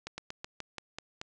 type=slowing click train; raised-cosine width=0.2 ms; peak=-21 dBFS; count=8; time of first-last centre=0.07-1.215 s; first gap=110 ms; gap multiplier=1.13; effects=resampled to 22050 Hz

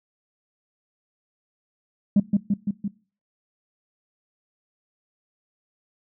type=tone with echo; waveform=sine; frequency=202.5 Hz; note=G#3; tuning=43 cents flat; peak=-11 dBFS; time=2.16-2.2 s; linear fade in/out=5 ms; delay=170 ms; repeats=4; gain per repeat=-3 dB; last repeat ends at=2.88 s; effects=noise-tail reverb RT60 0.4 s tail -22 dB re dry + tanh soft clip ceiling -11 dBFS

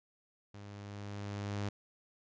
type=tone with level ramp; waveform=sawtooth; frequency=101.7 Hz; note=G#2; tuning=36 cents flat; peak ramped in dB=-44 to -30 dBFS; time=0.54-1.69 s; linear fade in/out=5 ms; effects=resampled to 16000 Hz

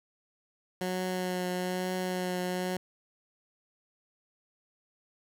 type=tone with vibrato; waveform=15% pulse; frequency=182.6 Hz; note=F#3; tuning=23 cents flat; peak=-24 dBFS; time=0.81-2.77 s; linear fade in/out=2 ms; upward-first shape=triangle; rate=1.1 Hz; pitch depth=19 cents each way; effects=none

